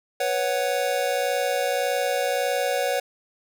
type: chord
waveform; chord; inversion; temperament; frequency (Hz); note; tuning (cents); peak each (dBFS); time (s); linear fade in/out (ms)
square; B suspended second; none; just; 493.9 / 555.6 / 740.8; B4 / C#5 / F#5; 0 / +4 / +2; -28 / -26 / -28; 0.2-3; 5
effects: none